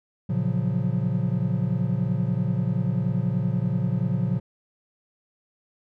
triangle chord, Gb major seventh, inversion first, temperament equal with one note detuned, 115.54 / 138.59 / 174.61 / 185 Hz, Bb2 / Db3 / F3 / Gb3, -15 / 0 / 0 / 0 cents, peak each -25 / -25 / -25 / -27 dBFS, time 0.29-4.4 s, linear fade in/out 10 ms, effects none

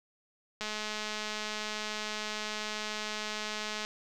click train, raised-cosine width 0.2 ms, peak -19 dBFS, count 691, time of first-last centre 0.61-3.849 s, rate 213 Hz, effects none

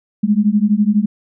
sine beating tone pair, 202.8 / 214.8 Hz, G#3 / A3, -41 / -41 cents, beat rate 12 Hz, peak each -14 dBFS, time 0.23-1.06 s, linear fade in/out 10 ms, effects none

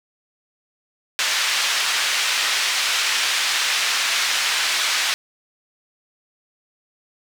pink band-pass noise, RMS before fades -21 dBFS, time 1.19-5.14 s, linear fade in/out 0 ms, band 1800 to 5800 Hz, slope 12 dB/octave, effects none

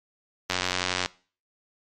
click train, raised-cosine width 0.2 ms, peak -7 dBFS, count 52, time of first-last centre 0.5-1.06 s, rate 91.1 Hz, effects noise-tail reverb RT60 0.4 s tail -21 dB re dry + MP3 64 kbps

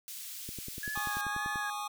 white high-pass noise, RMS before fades -43 dBFS, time 0.08-1.21 s, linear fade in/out 0 ms, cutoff 2900 Hz, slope 12 dB/octave
click train, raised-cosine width 3 ms, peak -30 dBFS, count 12, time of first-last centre 0.49-1.558 s, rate 10.3 Hz
sine tone with vibrato, 1673 Hz, G#6, 12 cents sharp, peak -35 dBFS, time 0.83-1.7 s, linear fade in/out 2 ms, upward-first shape sine, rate 1.9 Hz, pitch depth 44 cents each way
square chord, Ab suspended fourth, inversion none, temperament equal with one note detuned, 830.6 / 1108.7 / 1221.7 Hz, Ab5 / Db6 / Eb6, 0 / 0 / -32 cents, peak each -39 / -43 / -40 dBFS, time 0.95-1.88 s, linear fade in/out 10 ms
effects none

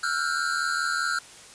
square tone cluster, 1347 / 1432 / 1579 Hz, E6 / F6 / G6, +37 / +43 / +12 cents, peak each -30 / -28 / -32 dBFS, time 0.03-1.19 s, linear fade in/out 5 ms, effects white hiss -47 dBFS RMS until 1.54 s + resampled to 22050 Hz

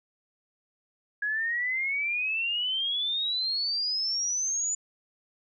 sine exponential sweep, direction up, 1661.2 to 7030 Hz, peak -26 dBFS, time 1.22-4.75 s, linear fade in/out 5 ms, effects none

